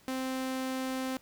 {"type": "tone", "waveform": "sawtooth", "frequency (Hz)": 260.9, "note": "C4", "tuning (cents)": -5, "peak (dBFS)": -28, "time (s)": [0.08, 1.17], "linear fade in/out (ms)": 0, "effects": ["pink hiss -61 dBFS RMS until 1.21 s"]}